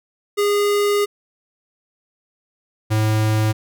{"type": "tone pair in turn", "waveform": "square", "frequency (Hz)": [409.7, 108.52], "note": ["G#4", "A2"], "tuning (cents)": [-24, -23], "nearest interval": "octave + major seventh", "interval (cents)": 2299, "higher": "first", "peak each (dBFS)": -16, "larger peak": "neither", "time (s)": [[0.37, 1.06], [2.9, 3.53]], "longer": "first", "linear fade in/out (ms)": 20, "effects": []}